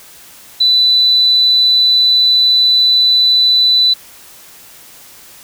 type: tone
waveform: sine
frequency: 3987 Hz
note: B7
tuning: 16 cents sharp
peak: -7 dBFS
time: 0.6-3.94 s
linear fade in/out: 10 ms
effects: white hiss -39 dBFS RMS until 5.43 s